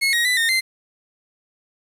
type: tone with pitch steps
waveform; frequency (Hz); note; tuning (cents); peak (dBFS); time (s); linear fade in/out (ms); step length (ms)
30% pulse; 2177 / 1886 / 1992 / 1834 / 2076; C#7 / A#6 / B6 / A#6 / C7; -32 / +20 / +14 / -29 / -14; -14; 0.01-0.61; 20; 120
effects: resampled to 32000 Hz + 8-bit